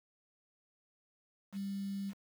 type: tone with quantisation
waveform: sine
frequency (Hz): 197.4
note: G3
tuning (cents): +12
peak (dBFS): -36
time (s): 1.52-2.14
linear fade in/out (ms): 50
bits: 9
effects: none